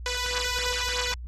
5% pulse beating tone pair, 493.9 / 497.1 Hz, B4 / B4, 0 / +11 cents, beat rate 3.2 Hz, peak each -17 / -20 dBFS, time 0.06-1.14 s, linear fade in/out 2 ms, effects added 60 Hz sine -35 dBFS peak until 1.27 s + AAC 32 kbps

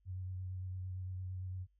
sine tone with vibrato, 92.5 Hz, F#2, in tune, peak -39 dBFS, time 0.05-1.67 s, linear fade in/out 50 ms, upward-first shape sine, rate 8.8 Hz, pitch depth 21 cents each way, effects added 50 Hz sine -70 dBFS peak until 1.79 s

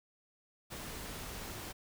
pink noise, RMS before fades -44 dBFS, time 0.7-1.73 s, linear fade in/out 20 ms, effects none

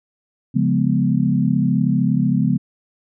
sine chord, C# dominant seventh, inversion none, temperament equal, 138.59 / 174.61 / 207.7 / 246.9 Hz, C#3 / E#3 / G#3 / B3, 0 / 0 / 0 / 0 cents, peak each -20 dBFS, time 0.54-2.58 s, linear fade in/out 20 ms, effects none

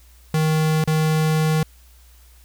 square tone with dropouts, 156.7 Hz, D#3, 13 cents sharp, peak -17 dBFS, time 0.34-1.63 s, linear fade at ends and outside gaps 2 ms, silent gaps 0.84-0.875 s, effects added 60 Hz sine -47 dBFS peak until 2.44 s + white hiss -55 dBFS RMS until 2.44 s

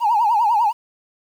triangle tone with vibrato, 888 Hz, A5, 16 cents sharp, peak -10 dBFS, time 0-0.73 s, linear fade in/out 50 ms, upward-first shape triangle, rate 10 Hz, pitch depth 180 cents each way, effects tanh soft clip ceiling -11 dBFS + 8-bit

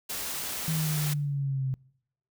white noise, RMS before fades -34 dBFS, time 0.09-1.14 s, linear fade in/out 10 ms
sine exponential sweep, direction down, 161.3 to 130.3 Hz, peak -26 dBFS, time 0.68-1.74 s, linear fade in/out 0 ms
effects noise-tail reverb RT60 0.7 s tail -25 dB re dry

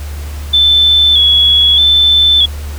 sine tone with vibrato, 3446 Hz, A7, 37 cents flat, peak -5 dBFS, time 0.53-2.46 s, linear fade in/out 10 ms, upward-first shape square, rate 0.8 Hz, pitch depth 41 cents each way, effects added 73 Hz sine -20 dBFS peak until 2.78 s + pink hiss -33 dBFS RMS until 2.78 s

